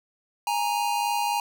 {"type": "tone pair together", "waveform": "square", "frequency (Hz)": [829, 932.5], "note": ["G#5", "A#5"], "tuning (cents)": [-3, 0], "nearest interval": "major second", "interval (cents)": 203, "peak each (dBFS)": -27, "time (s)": [0.47, 1.4], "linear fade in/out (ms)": 2, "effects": []}